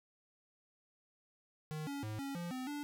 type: tone with pitch steps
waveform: square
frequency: 154.3 / 281.5 / 107.6 / 276.3 / 172.9 / 256.5 / 291.4 Hz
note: D#3 / C#4 / A2 / C#4 / F3 / C4 / D4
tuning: -14 / +27 / -38 / -6 / -17 / -34 / -13 cents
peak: -40 dBFS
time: 1.71-2.83 s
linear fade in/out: 0 ms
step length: 160 ms
effects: none